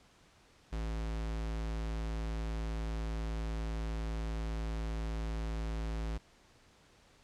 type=tone; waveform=square; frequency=55 Hz; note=A1; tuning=in tune; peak=-35 dBFS; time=0.72-6.18 s; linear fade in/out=10 ms; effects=pink hiss -63 dBFS RMS until 7.23 s + low-pass 7000 Hz 12 dB/octave